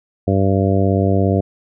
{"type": "harmonic tone", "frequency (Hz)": 97.2, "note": "G2", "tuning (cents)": -14, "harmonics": [1, 2, 3, 4, 5, 6, 7], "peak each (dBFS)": [-16, -19, -21, -22, -23, -24, -24], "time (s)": [0.27, 1.41], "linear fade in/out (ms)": 10, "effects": []}